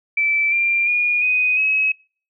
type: tone with pitch steps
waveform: sine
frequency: 2322 / 2379 / 2437 / 2497 / 2559 Hz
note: D7 / D7 / D#7 / D#7 / D#7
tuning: -20 / +22 / -37 / +6 / +48 cents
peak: -15 dBFS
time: 0.17-1.92 s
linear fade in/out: 5 ms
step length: 350 ms
effects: noise-tail reverb RT60 0.4 s tail -25 dB re dry